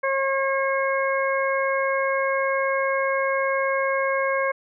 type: harmonic tone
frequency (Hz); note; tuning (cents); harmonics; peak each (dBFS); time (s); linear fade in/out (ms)
541; C#5; -42; 1 / 2 / 3 / 4; -23 / -26 / -28 / -29; 0.03-4.52; 10
effects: none